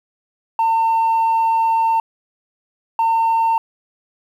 sine tone pair in turn, 904 / 907.2 Hz, A5 / A#5, +47 / -47 cents, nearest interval unison, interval 6 cents, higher second, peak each -11 dBFS, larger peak neither, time 0.59-2 / 2.99-3.58 s, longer first, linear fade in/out 2 ms, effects tanh soft clip ceiling -12 dBFS + 8-bit

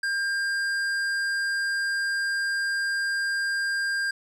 triangle tone with tanh clipping, 1600 Hz, G6, 35 cents sharp, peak -26 dBFS, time 0.03-4.11 s, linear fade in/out 5 ms, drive 16 dB, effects none

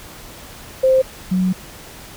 sine tone pair in turn, 523.3 / 185.01 Hz, C5 / F#3, 0 / 0 cents, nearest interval octave + tritone, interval 1800 cents, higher first, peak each -10 / -14 dBFS, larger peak first, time 0.83-1.02 / 1.31-1.53 s, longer second, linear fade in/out 10 ms, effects pink hiss -38 dBFS RMS until 2.16 s

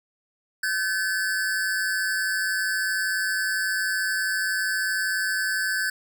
square tone pair together, 1531 / 1718.5 Hz, G6 / A6, -41 / -41 cents, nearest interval major second, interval 200 cents, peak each -26 / -28 dBFS, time 0.63-5.9 s, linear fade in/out 5 ms, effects none

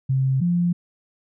sine tone pair in turn, 132.9 / 174.47 Hz, C3 / F3, +27 / -1 cents, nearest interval perfect fourth, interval 472 cents, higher second, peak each -17 / -17 dBFS, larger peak neither, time 0.09-0.41 / 0.41-0.73 s, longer neither, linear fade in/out 10 ms, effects none

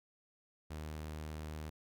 sawtooth tone, 77.1 Hz, D#2, 15 cents flat, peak -38 dBFS, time 0.7-1.7 s, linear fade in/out 10 ms, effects none

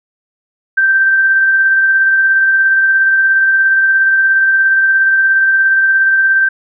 sine tone with tremolo, 1564 Hz, G6, 4 cents flat, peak -6 dBFS, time 0.77-6.49 s, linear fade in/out 10 ms, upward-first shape triangle, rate 17 Hz, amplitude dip 30%, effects none

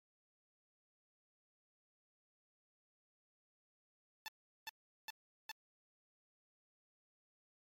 10% pulse tone bursts, 880 Hz, A5, in tune, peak -35 dBFS, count 4, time 4.26-5.514 s, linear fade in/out 0 ms, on 21 ms, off 390 ms, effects MP3 96 kbps

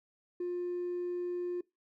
sine tone with hard clipping, 354 Hz, F4, 23 cents sharp, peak -33 dBFS, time 0.4-1.61 s, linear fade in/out 5 ms, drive 1 dB, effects noise-tail reverb RT60 0.2 s tail -22 dB re dry

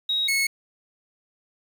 sine / sawtooth tone pair in turn, 3796 / 2191 Hz, A#7 / C#7, +31 / -21 cents, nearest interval minor seventh, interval 952 cents, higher first, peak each -21 / -17 dBFS, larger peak second, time 0.09-0.28 / 0.28-0.47 s, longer neither, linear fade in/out 5 ms, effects 8-bit

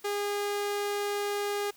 sawtooth tone, 408.5 Hz, G#4, 29 cents flat, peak -25 dBFS, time 0.04-1.71 s, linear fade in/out 10 ms, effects white hiss -58 dBFS RMS until 1.76 s

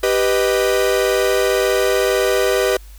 45% pulse chord, G augmented, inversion none, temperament equal, 392 / 493.9 / 622.3 Hz, G4 / B4 / D#5, 0 / 0 / 0 cents, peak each -18 / -18 / -21 dBFS, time 0.03-2.77 s, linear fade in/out 5 ms, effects added 50 Hz sine -36 dBFS peak until 2.98 s + white hiss -49 dBFS RMS until 2.98 s

